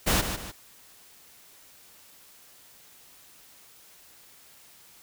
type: noise with echo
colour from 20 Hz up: pink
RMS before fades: -23 dBFS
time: 0.06-0.22 s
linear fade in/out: 20 ms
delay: 150 ms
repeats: 2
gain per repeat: -8 dB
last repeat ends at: 0.52 s
effects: white hiss -54 dBFS RMS until 5.02 s